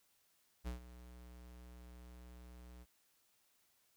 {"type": "tone with ADSR envelope", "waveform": "square", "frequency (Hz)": 60.9, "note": "B1", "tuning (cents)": -24, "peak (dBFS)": -39, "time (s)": [0.64, 2.86], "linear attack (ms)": 33, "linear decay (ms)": 120, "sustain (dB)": -15, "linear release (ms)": 41, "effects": ["white hiss -75 dBFS RMS until 3.96 s"]}